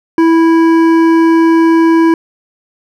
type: tone with hard clipping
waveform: sine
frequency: 328.8 Hz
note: E4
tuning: 4 cents flat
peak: -7 dBFS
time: 0.18-2.14 s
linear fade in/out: 2 ms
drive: 11 dB
effects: none